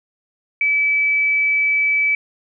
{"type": "tone", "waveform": "sine", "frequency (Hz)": 2300, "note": "D7", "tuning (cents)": -37, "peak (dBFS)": -14, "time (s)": [0.61, 2.15], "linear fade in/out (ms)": 2, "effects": []}